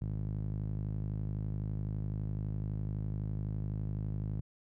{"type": "tone with band-pass filter", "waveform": "sawtooth", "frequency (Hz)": 51.91, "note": "G#1", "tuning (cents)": 0, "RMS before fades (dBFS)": -36, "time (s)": [0.01, 4.41], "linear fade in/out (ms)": 5, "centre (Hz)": 130, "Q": 2.2, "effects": []}